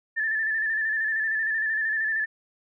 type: tone with vibrato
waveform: sine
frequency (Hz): 1760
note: A6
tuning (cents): 0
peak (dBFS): -23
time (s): 0.16-2.26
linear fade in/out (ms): 20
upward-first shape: square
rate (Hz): 13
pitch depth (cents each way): 37
effects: none